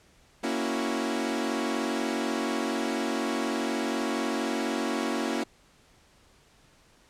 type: chord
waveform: sawtooth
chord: F# dominant seventh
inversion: first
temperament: equal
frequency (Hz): 233.1 / 277.2 / 329.6 / 370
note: A#3 / C#4 / E4 / F#4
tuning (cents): 0 / 0 / 0 / 0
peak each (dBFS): -28 / -28 / -29 / -31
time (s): 0.43-5.44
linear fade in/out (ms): 10
effects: pink hiss -60 dBFS RMS until 7.09 s + low-pass 9000 Hz 12 dB/octave